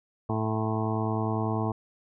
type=harmonic tone with a mistuned harmonic; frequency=110 Hz; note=A2; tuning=in tune; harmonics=1 / 2 / 3 / 4 / 6 / 7 / 8 / 9 / 10; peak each=-29 / -32 / -34 / -35 / -37 / -37 / -38 / -39 / -39 dBFS; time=0.29-1.72 s; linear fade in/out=5 ms; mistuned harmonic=10; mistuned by=-29 cents; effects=none